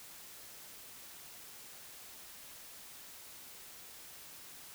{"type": "silence", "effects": ["white hiss -52 dBFS RMS until 4.74 s"]}